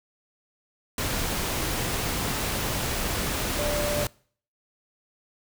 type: tone in noise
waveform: sine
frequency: 589 Hz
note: D5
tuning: 5 cents sharp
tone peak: -27 dBFS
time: 3.59-4.04 s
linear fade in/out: 2 ms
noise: pink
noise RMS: -28 dBFS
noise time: 0.98-4.07 s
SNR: -2 dB
effects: noise-tail reverb RT60 0.5 s tail -24 dB re dry